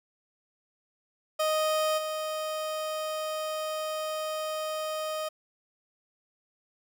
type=tone with level steps; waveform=30% pulse; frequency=622.3 Hz; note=D#5; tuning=in tune; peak=-22 / -28 dBFS; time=1.39-5.29 s; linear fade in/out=10 ms; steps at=1.97 s; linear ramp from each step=20 ms; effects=none